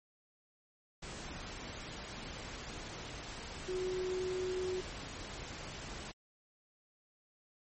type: tone in noise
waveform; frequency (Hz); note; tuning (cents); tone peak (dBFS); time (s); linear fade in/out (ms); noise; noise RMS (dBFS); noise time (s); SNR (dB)
sine; 369.4; F#4; -3; -34; 3.68-4.81; 10; pink; -45; 1.02-6.12; +8
effects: MP3 32 kbps